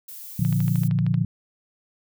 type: noise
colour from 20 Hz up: violet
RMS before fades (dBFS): -39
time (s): 0.08-0.88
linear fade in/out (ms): 5
type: chord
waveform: sine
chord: Bb major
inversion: none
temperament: equal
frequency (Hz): 116.54 / 146.83 / 174.61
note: Bb2 / D3 / F3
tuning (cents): 0 / 0 / 0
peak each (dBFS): -23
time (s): 0.39-1.25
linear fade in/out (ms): 5
type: click train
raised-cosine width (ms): 0.3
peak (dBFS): -23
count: 10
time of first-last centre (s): 0.45-1.142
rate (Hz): 13
effects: none